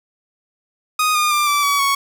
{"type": "tone with pitch steps", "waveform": "sawtooth", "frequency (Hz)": [1244.5, 1216.8, 1189.7, 1163.2, 1137.3, 1111.9], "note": ["D#6", "D#6", "D6", "D6", "C#6", "C#6"], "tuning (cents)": [0, -39, 22, -17, 44, 5], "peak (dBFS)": -11, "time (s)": [0.99, 1.95], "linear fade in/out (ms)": 5, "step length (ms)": 160, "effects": []}